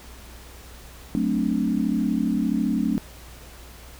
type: chord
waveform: sine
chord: D dominant seventh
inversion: first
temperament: equal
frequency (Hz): 185 / 220 / 261.6 / 293.7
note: F#3 / A3 / C4 / D4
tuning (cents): 0 / 0 / 0 / 0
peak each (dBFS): -27 / -24 / -26 / -27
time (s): 1.15-2.98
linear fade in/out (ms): 0
effects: added 60 Hz sine -44 dBFS peak until 3.99 s + pink hiss -46 dBFS RMS until 3.99 s